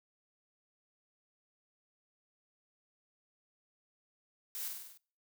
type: noise with echo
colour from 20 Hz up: blue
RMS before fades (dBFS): -41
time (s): 4.55-4.68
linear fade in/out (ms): 0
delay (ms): 49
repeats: 6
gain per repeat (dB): -3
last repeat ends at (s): 4.974
effects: noise-tail reverb RT60 0.5 s tail -26 dB re dry